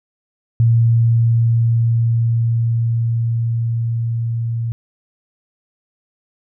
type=tone with level ramp; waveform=sine; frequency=115.8 Hz; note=A#2; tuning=11 cents flat; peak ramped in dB=-9 to -18 dBFS; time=0.6-4.72 s; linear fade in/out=0 ms; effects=none